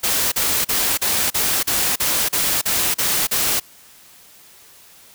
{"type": "noise bursts", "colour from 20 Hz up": "white", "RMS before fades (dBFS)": -19, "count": 11, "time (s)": [0.03, 3.6], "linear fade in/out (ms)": 10, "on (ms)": 290, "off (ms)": 38, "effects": ["white hiss -47 dBFS RMS until 5.14 s"]}